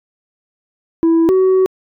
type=tone pair in turn; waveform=sine; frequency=329.6 / 376.2 Hz; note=E4 / F#4; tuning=0 / +29 cents; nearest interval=major second; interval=229 cents; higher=second; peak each=-6 dBFS; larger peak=neither; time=1.03-1.29 / 1.29-1.66 s; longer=second; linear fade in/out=0 ms; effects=tanh soft clip ceiling -8 dBFS